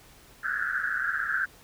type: band-pass noise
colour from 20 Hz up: pink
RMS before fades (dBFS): -29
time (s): 0.43-1.46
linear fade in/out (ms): 10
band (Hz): 1400 to 1700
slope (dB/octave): 96
effects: pink hiss -54 dBFS RMS until 1.63 s